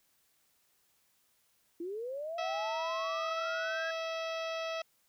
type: linear sweep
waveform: sine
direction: up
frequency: 326.6 to 1655 Hz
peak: -36 dBFS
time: 1.8-3.91 s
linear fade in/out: 5 ms
type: harmonic tone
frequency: 652 Hz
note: E5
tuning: 19 cents flat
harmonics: 1 / 2 / 3 / 4 / 5 / 6 / 7 / 8 / 9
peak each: -36 / -42 / -47 / -44 / -47 / -51 / -55 / -52 / -57 dBFS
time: 2.38-4.82 s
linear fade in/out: 5 ms
effects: white hiss -72 dBFS RMS until 5.08 s